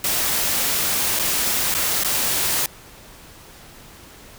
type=noise with dropouts; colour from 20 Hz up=white; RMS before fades=-21 dBFS; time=0.04-2.66 s; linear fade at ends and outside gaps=2 ms; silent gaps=1.191-1.195 / 1.742-1.748 / 2.036-2.046 s; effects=pink hiss -44 dBFS RMS until 4.38 s